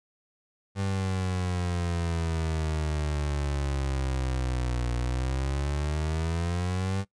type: exponential two-way sweep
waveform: 30% pulse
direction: down then up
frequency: 98.6 to 59.7 to 98.6 Hz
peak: -24 dBFS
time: 0.75-7.05 s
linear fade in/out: 50 ms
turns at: 4.94 s
effects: noise-tail reverb RT60 0.1 s tail -19 dB re dry + resampled to 22050 Hz